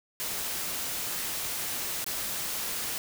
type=noise with dropouts; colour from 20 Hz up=white; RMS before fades=-33 dBFS; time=0.2-2.98 s; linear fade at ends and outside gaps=0 ms; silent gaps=2.043-2.064 s; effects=none